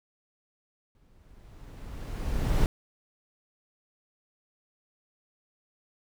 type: noise with exponential growth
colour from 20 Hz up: brown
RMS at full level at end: -22 dBFS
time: 0.95-2.66 s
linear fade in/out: 1 ms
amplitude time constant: 370 ms
effects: none